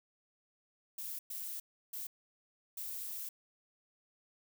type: noise bursts at uneven times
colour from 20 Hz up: violet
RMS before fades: -42 dBFS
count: 4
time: 0.98-1.19 / 1.3-1.6 / 1.93-2.07 / 2.77-3.29 s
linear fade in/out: 5 ms
effects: none